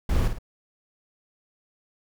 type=noise with echo; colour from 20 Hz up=brown; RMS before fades=-22 dBFS; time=0.09-0.28 s; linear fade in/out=5 ms; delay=53 ms; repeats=2; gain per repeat=-7 dB; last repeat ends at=0.386 s; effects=none